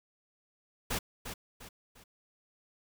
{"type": "noise with echo", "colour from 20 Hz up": "pink", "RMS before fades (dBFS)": -33, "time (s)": [0.9, 0.99], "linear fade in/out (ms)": 10, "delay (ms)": 350, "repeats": 3, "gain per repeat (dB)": -8, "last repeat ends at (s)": 2.04, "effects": []}